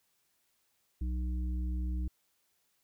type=harmonic tone; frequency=61.74 Hz; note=B1; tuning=in tune; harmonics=1 / 3 / 5; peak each=-31 / -44 / -46 dBFS; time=1.01-2.08 s; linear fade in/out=5 ms; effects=white hiss -75 dBFS RMS until 2.83 s